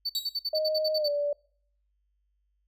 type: tone bursts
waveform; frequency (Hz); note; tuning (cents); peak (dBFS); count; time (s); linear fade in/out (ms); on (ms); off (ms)
triangle; 4527; C#8; +36; -26; 11; 0.05-1.086; 10; 46; 53
type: tone with exponential decay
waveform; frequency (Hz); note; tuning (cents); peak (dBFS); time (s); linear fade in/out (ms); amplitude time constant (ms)
sawtooth; 3834; A#7; +48; -26; 0.15-0.41; 1; 55
type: tone with pitch glide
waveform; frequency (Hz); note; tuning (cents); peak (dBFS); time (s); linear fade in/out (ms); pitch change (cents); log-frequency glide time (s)
sine; 622.3 to 580.6; D#5 to D5; 0 to -20; -25; 0.53-1.33; 5; -120; 0.98-1.09
effects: noise-tail reverb RT60 0.6 s tail -26 dB re dry + added 50 Hz sine -70 dBFS peak until 2.67 s